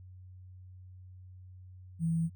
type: tone with sample-and-hold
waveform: sine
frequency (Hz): 164.81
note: E3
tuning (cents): 0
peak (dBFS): -27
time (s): 1.99-2.3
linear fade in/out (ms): 50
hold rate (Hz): 8820
effects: added 92 Hz sine -48 dBFS peak until 2.35 s